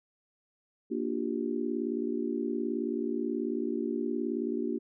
sine chord, G minor seventh, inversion first, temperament just, 235.2 / 294 / 352.8 / 392 Hz, Bb3 / D4 / F4 / G4, +16 / +2 / +18 / 0 cents, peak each -34 / -34 / -35 / -36 dBFS, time 0.9-4.79 s, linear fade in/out 20 ms, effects none

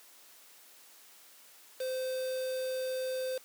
triangle tone with quantisation, 517 Hz, C5, 21 cents flat, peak -30 dBFS, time 1.8-3.38 s, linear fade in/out 5 ms, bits 7, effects white hiss -57 dBFS RMS until 3.44 s + high-pass 300 Hz 12 dB/octave

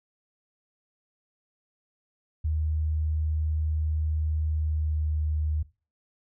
sine tone with pitch glide, 77.6 to 76.66 Hz, D#2 to D#2, -4 to -25 cents, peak -24 dBFS, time 2.44-5.63 s, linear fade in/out 10 ms, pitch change -21 cents, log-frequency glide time 4.48-5.17 s, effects noise-tail reverb RT60 0.3 s tail -18 dB re dry

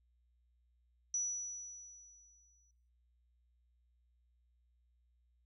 sine tone with exponential decay, 5900 Hz, F#8, 6 cents flat, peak -32 dBFS, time 1.14-2.71 s, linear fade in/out 2 ms, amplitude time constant 340 ms, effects noise-tail reverb RT60 0.6 s tail -18 dB re dry + added 60 Hz sine -70 dBFS peak until 5.45 s

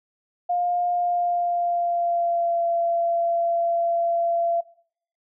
sine tone with pitch glide, 707 to 681.3 Hz, F5 to F5, +21 to -43 cents, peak -20 dBFS, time 0.49-4.61 s, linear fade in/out 10 ms, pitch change -64 cents, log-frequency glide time 0.91-2.66 s, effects noise-tail reverb RT60 0.6 s tail -20 dB re dry

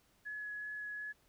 sine tone with vibrato, 1692 Hz, G#6, 32 cents sharp, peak -40 dBFS, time 0.25-1.13 s, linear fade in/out 20 ms, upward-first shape sine, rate 2.7 Hz, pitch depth 8 cents each way, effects pink hiss -71 dBFS RMS until 1.28 s

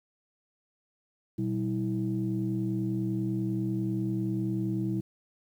sine tone cluster, 120.8 / 191 / 324.4 Hz, B2 / G3 / E4, -38 / -45 / -28 cents, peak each -31 dBFS, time 1.38-5.01 s, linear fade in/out 10 ms, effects tanh soft clip ceiling -19 dBFS + 10-bit

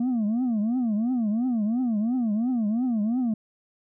sine tone with vibrato, 230.6 Hz, A#3, 19 cents flat, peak -19 dBFS, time 0-3.34 s, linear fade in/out 5 ms, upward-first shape triangle, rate 2.9 Hz, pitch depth 230 cents each way, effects tanh soft clip ceiling -21 dBFS

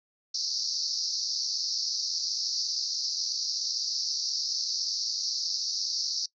white band-pass noise, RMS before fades -31 dBFS, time 0.34-6.26 s, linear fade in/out 5 ms, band 4300 to 5800 Hz, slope 96 dB/octave, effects noise-tail reverb RT60 0.1 s tail -22 dB re dry

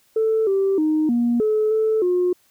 sine tone with pitch steps, 441.9 / 389.4 / 309.7 / 238.2 / 430.6 / 438.2 / 359.1 Hz, A4 / G4 / D#4 / A#3 / A4 / A4 / F4, +7 / -12 / -8 / +38 / -37 / -7 / +48 cents, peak -15 dBFS, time 0.16-2.33 s, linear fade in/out 5 ms, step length 310 ms, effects tanh soft clip ceiling -12 dBFS + white hiss -60 dBFS RMS until 2.5 s

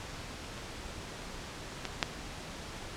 clicks, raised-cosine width 0.2 ms, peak -28 / -16 / -8 dBFS, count 3, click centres 0.578 / 1.853 / 2.028 s, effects pink hiss -43 dBFS RMS until 2.96 s + low-pass 7000 Hz 12 dB/octave

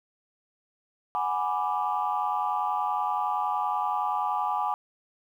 sine chord, G# half-diminished seventh, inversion third, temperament equal, 740 / 830.6 / 987.8 / 1174.7 Hz, F#5 / G#5 / B5 / D6, 0 / 0 / 0 / 0 cents, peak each -32 / -28 / -31 / -30 dBFS, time 1.15-4.74 s, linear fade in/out 0 ms, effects tanh soft clip ceiling -16 dBFS + 10-bit

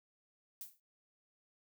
violet noise with exponential decay, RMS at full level -42 dBFS, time 0.61-0.8 s, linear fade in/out 1 ms, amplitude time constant 40 ms, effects noise-tail reverb RT60 0.2 s tail -25 dB re dry

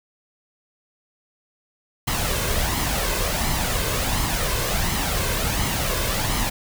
pink noise with flanger, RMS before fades -23 dBFS, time 2.07-6.5 s, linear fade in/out 10 ms, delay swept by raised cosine 0.96 to 1.95 ms, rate 1.4 Hz, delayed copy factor +0.5, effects none

